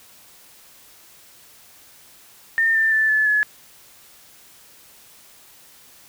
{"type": "tone with pitch steps", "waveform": "sine", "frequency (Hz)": [1814, 1785.9, 1758.3, 1731.1, 1704.3], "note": ["A#6", "A6", "A6", "A6", "G#6"], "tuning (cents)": [-48, 25, -2, -29, 44], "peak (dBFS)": -15, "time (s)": [2.58, 3.43], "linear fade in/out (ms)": 0, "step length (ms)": 170, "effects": ["white hiss -49 dBFS RMS until 6.08 s"]}